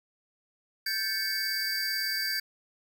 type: tone cluster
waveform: square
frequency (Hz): 1568 / 1749 / 2210 / 4666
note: G6 / A6 / C#7 / D8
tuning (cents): 0 / -11 / -6 / -12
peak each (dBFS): -35 / -38 / -40 / -31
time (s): 0.86-2.4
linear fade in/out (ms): 5
effects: none